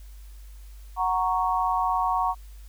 sine chord, F# major, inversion none, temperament equal, 740 / 932.3 / 1108.7 Hz, F#5 / A#5 / C#6, 0 / 0 / 0 cents, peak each -26 dBFS, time 0.96-2.35 s, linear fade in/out 50 ms, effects added 50 Hz sine -41 dBFS peak until 2.68 s + white hiss -58 dBFS RMS until 2.68 s

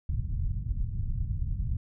pink low-pass noise, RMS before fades -30 dBFS, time 0.09-1.77 s, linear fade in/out 5 ms, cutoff 130 Hz, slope 24 dB/octave, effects none

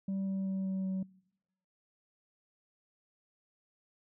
sine tone with pitch steps, 193.7 / 192.58 / 191.48 / 190.37 / 189.28 Hz, G3 / G3 / G3 / F#3 / F#3, -20 / -30 / -40 / +50 / +40 cents, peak -29 dBFS, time 0.08-1.03 s, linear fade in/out 5 ms, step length 190 ms, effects noise-tail reverb RT60 0.9 s tail -26 dB re dry + tanh soft clip ceiling -31 dBFS

